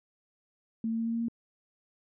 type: tone with pitch steps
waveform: sine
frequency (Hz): 225.2 / 226.6 / 228.1 / 229.5 / 231 / 232.5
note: A3 / A#3 / A#3 / A#3 / A#3 / A#3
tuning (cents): +40 / -49 / -37 / -27 / -16 / -4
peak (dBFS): -28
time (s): 0.84-1.284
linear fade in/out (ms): 2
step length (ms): 74
effects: none